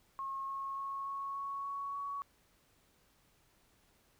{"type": "tone with pitch steps", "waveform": "sine", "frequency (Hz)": [1084, 1090.3, 1096.6, 1102.9, 1109.3, 1115.8, 1122.2], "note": ["C#6", "C#6", "C#6", "C#6", "C#6", "C#6", "C#6"], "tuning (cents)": [-39, -29, -19, -9, 1, 11, 21], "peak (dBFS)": -37, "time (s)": [0.19, 2.22], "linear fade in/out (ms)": 0, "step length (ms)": 290, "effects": ["pink hiss -70 dBFS RMS until 4.19 s"]}